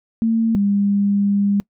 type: tone pair in turn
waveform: sine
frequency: 226 / 201.3 Hz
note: A3 / G3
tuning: +47 / +46 cents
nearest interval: major second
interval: 201 cents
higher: first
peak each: -14 dBFS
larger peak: neither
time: 0.22-0.55 / 0.55-1.6 s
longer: second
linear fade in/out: 0 ms
effects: noise-tail reverb RT60 0.1 s tail -24 dB re dry